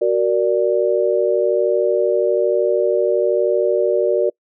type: chord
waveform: sine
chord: Gb augmented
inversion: none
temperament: equal with one note detuned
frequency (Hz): 373.4 / 466.2 / 587.3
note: Gb4 / Bb4 / D5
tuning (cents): +16 / 0 / 0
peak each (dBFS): -18 / -18 / -18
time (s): 0.01-4.3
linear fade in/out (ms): 10
effects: noise-tail reverb RT60 0.1 s tail -26 dB re dry